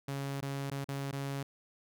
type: tone with dropouts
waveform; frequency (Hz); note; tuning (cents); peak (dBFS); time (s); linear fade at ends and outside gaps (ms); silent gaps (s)
sawtooth; 138.59; C#3; 0; -31; 0.08-1.43; 5; 0.409-0.424 / 0.702-0.714 / 0.844-0.886 / 1.114-1.127
effects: none